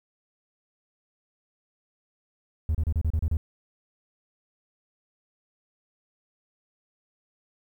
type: tone bursts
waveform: triangle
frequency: 79 Hz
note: D#2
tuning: 27 cents sharp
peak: -19 dBFS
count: 8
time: 2.69-3.37 s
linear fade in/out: 0 ms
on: 57 ms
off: 32 ms
effects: tanh soft clip ceiling -15 dBFS + 10-bit